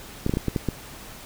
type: clicks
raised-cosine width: 3 ms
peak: -10 dBFS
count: 7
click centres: 0.264 / 0.295 / 0.338 / 0.371 / 0.483 / 0.562 / 0.687 s
effects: pink hiss -42 dBFS RMS until 1.25 s